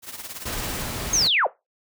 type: noise with tremolo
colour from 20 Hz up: white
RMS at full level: -33 dBFS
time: 0.02-0.85 s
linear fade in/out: 50 ms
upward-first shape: triangle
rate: 18 Hz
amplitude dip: 80%
type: noise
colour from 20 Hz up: pink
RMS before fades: -30 dBFS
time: 0.45-1.28 s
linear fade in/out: 10 ms
type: linear sweep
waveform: sine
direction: down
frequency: 6645 to 422.7 Hz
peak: -17 dBFS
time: 1.13-1.47 s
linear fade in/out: 5 ms
effects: noise-tail reverb RT60 0.2 s tail -17 dB re dry